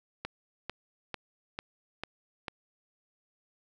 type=click train; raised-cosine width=0.3 ms; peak=-19 dBFS; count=6; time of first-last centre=0.25-2.482 s; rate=2.24 Hz; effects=none